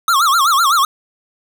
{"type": "tone with vibrato", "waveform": "square", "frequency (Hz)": 1225, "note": "D#6", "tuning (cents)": -27, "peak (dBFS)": -11, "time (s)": [0.08, 0.85], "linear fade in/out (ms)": 2, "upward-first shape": "sine", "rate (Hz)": 7.9, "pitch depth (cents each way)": 230, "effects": []}